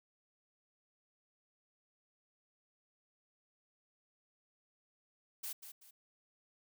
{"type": "noise with echo", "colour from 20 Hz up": "blue", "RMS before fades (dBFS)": -42, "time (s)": [5.43, 5.53], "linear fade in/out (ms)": 10, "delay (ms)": 190, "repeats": 2, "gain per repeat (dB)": -9, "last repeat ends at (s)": 5.91, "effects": []}